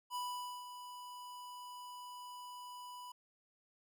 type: tone with ADSR envelope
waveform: square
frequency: 987.8 Hz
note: B5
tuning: in tune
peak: -38 dBFS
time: 0.1-3.12 s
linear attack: 52 ms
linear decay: 490 ms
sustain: -10 dB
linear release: 5 ms
effects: none